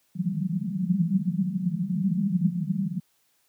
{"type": "band-pass noise", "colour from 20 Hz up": "white", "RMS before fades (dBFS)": -26, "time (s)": [0.15, 3], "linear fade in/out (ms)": 10, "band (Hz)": [160, 200], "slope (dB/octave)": 96, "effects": ["white hiss -68 dBFS RMS until 3.48 s", "high-pass 80 Hz 12 dB/octave"]}